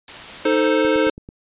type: noise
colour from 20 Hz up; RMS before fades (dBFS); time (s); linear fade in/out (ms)
white; -34; 0.08-0.69; 2
type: chord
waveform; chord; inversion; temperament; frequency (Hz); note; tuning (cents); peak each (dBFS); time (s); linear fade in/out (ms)
square; A diminished; second; equal; 311.1 / 440 / 523.3; Eb4 / A4 / C5; 0 / 0 / 0; -20; 0.45-1.1; 5
type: click train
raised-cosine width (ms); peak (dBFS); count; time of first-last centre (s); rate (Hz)
3; -23; 5; 0.85-1.289; 9.11
effects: resampled to 8000 Hz